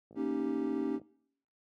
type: click train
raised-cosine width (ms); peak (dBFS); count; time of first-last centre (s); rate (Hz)
2; -39; 51; 0.11-1.016; 55.2
type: chord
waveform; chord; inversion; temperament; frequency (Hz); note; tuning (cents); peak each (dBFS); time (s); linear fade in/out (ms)
triangle; Eb dominant seventh; second; equal; 233.1 / 277.2 / 311.1 / 392; Bb3 / Db4 / Eb4 / G4; 0 / 0 / 0 / 0; -36 / -32 / -34 / -35; 0.15-1; 50
effects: noise-tail reverb RT60 0.7 s tail -23 dB re dry + high-pass 150 Hz 12 dB/octave